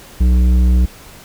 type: tone with tanh clipping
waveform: sine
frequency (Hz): 61.74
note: B1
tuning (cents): 0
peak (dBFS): -10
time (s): 0.2-0.86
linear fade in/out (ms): 10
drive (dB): 10
effects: pink hiss -39 dBFS RMS until 1.24 s